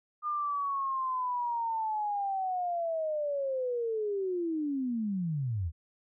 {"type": "linear sweep", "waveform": "sine", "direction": "down", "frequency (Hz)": [1216, 73.8], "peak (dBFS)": -29, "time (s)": [0.22, 5.72], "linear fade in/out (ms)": 50, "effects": []}